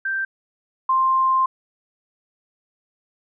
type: tone pair in turn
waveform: sine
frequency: 1568 / 1049.8 Hz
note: G6 / C6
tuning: 0 / +5 cents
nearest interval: perfect fifth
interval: 695 cents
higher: first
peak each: -21 / -15 dBFS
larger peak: second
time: 0.05-0.25 / 0.89-1.46 s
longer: second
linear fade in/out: 5 ms
effects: none